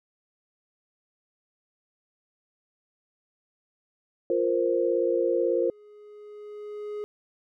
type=chord; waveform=sine; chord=F suspended fourth; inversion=none; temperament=just; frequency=349.2 / 465.6 / 523.8 Hz; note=F4 / Bb4 / C5; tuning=0 / -2 / +2 cents; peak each=-26 dBFS; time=4.3-5.7 s; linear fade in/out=2 ms
type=tone with exponential growth; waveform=triangle; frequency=417.8 Hz; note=G#4; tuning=10 cents sharp; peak=-28 dBFS; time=4.46-7.04 s; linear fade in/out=0 ms; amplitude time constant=560 ms
effects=none